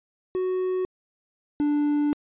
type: tone pair in turn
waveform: triangle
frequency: 370 / 293.7 Hz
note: F#4 / D4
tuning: 0 / 0 cents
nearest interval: major third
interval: 400 cents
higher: first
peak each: -21 / -18 dBFS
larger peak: second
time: 0.35-0.85 / 1.6-2.13 s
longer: second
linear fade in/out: 0 ms
effects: resampled to 8000 Hz